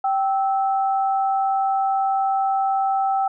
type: tone pair together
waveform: sine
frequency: 777.7 / 1308 Hz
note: G5 / E6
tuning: -14 / -14 cents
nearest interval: major sixth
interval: 900 cents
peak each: -18 / -28 dBFS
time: 0.04-3.28 s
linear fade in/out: 5 ms
effects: none